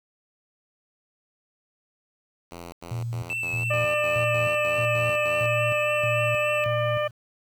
5% pulse tone bursts, 85.7 Hz, F2, 32 cents flat, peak -27 dBFS, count 10, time 2.51-5.466 s, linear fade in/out 10 ms, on 220 ms, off 84 ms
sine tone with tremolo, 116.9 Hz, A#2, 5 cents sharp, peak -27 dBFS, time 2.91-7.11 s, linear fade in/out 5 ms, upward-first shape square, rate 1.6 Hz, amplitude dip 80%
triangle tone with vibrato, 2637 Hz, E7, in tune, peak -25 dBFS, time 3.3-6.64 s, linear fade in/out 0 ms, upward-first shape triangle, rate 3.5 Hz, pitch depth 34 cents each way
harmonic tone, 598 Hz, D5, 31 cents sharp, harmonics 1 / 2 / 3 / 4 / 5, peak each -24 / -30 / -34 / -36 / -38 dBFS, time 3.7-7.08 s, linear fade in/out 10 ms
effects 9-bit

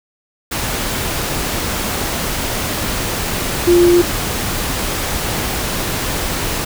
sine tone in noise, 349.2 Hz, F4, in tune, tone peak -7 dBFS, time 3.67-4.02 s, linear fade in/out 10 ms, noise pink, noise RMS -20 dBFS, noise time 0.51-6.65 s, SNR +10 dB, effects none

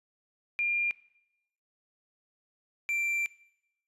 sine / triangle tone pair in turn, 2400 / 2355 Hz, D7 / D7, +37 / +4 cents, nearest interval unison, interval 33 cents, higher first, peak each -26 dBFS, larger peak neither, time 0.59-0.91 / 2.89-3.26 s, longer second, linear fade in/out 0 ms, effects noise-tail reverb RT60 0.8 s tail -20 dB re dry + resampled to 32000 Hz

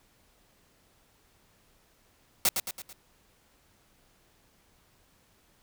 white noise with echo, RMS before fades -23 dBFS, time 2.45-2.49 s, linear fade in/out 2 ms, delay 110 ms, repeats 4, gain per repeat -6 dB, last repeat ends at 2.93 s, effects pink hiss -65 dBFS RMS until 5.62 s

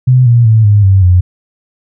sine tone with pitch steps, 127.3 / 118.78 / 110.82 / 103.4 / 96.48 / 90.01 Hz, C3 / A#2 / A2 / G#2 / G2 / F#2, -47 / +33 / +13 / -7 / -27 / -47 cents, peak -3 dBFS, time 0.07-1.21 s, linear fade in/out 10 ms, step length 190 ms, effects none

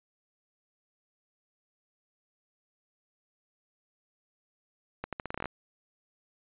accelerating click train, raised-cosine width 0.5 ms, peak -19 dBFS, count 11, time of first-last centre 5.04-5.457 s, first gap 87 ms, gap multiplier 0.82, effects resampled to 8000 Hz

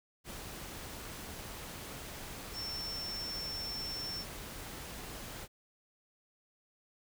sine tone in noise, 5410 Hz, E8, 44 cents sharp, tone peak -38 dBFS, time 2.53-4.25 s, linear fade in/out 50 ms, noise pink, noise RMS -45 dBFS, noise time 0.24-5.48 s, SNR +4 dB, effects none

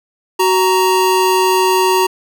square tone pair together, 374 / 932.3 Hz, F#4 / A#5, +19 / 0 cents, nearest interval octave + major third, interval 1581 cents, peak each -14 dBFS, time 0.39-2.07 s, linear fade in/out 10 ms, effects none

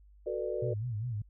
sine chord, B minor seventh, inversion second, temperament just, 370.4 / 444.5 / 493.9 / 592.7 Hz, F#4 / A4 / B4 / D5, +2 / +18 / 0 / +16 cents, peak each -37 dBFS, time 0.26-0.74 s, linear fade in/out 10 ms
sine tone with vibrato, 113.8 Hz, A#2, 41 cents flat, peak -32 dBFS, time 0.62-1.22 s, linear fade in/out 5 ms, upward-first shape sine, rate 5 Hz, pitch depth 170 cents each way
effects added 50 Hz sine -55 dBFS peak until 1.29 s

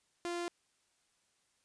sawtooth tone, 346.7 Hz, F4, 13 cents flat, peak -32 dBFS, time 0.25-0.48 s, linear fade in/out 0 ms, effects white hiss -75 dBFS RMS until 1.64 s + resampled to 22050 Hz

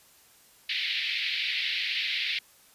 pink band-pass noise, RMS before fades -30 dBFS, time 0.69-2.39 s, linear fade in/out 5 ms, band 2000 to 4300 Hz, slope 48 dB/octave, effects white hiss -58 dBFS RMS until 2.74 s + resampled to 32000 Hz

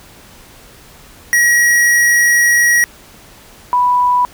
square / sine tone pair in turn, 1907 / 986.6 Hz, A#6 / B5, +39 / -2 cents, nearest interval major seventh, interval 1141 cents, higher first, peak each -9 dBFS, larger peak neither, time 1.33-2.84 / 3.73-4.25 s, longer first, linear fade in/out 0 ms, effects pink hiss -41 dBFS RMS until 4.33 s

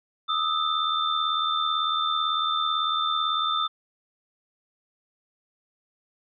sine tone cluster, 1224 / 1302 / 3567 Hz, D#6 / E6 / A7, -29 / -22 / +23 cents, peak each -27 dBFS, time 0.28-3.68 s, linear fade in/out 20 ms, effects none

